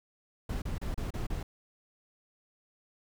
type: noise bursts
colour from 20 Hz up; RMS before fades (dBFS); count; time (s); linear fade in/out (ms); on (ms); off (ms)
brown; -34; 6; 0.49-1.43; 5; 130; 32
effects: none